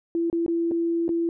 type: tone with dropouts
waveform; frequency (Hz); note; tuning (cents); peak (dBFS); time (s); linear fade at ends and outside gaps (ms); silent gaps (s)
sine; 336.1; E4; +34; -21; 0.15-1.29; 1; 0.3-0.328 / 0.463-0.48 / 0.712-0.717 / 1.081-1.091
effects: none